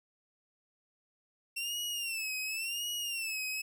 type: tone with vibrato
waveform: sawtooth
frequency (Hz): 2710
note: E7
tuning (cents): +47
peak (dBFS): -31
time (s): 1.56-3.62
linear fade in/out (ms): 10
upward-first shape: sine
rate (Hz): 0.92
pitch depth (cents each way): 120
effects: none